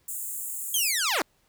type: high-pass noise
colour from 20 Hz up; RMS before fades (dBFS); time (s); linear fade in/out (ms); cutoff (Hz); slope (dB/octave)
pink; -34; 0.08-0.91; 5; 7000; 96
type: linear sweep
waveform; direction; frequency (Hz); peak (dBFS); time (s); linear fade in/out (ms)
10% pulse; down; 3294 to 251.2; -15; 0.74-1.22; 2
effects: pink hiss -67 dBFS RMS until 1.48 s